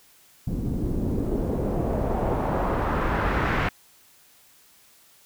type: noise with low-pass filter sweep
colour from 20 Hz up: pink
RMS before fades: -25 dBFS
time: 0.47-3.69 s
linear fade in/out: 5 ms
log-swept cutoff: 220 to 2000 Hz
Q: 1.5
effects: white hiss -56 dBFS RMS until 5.25 s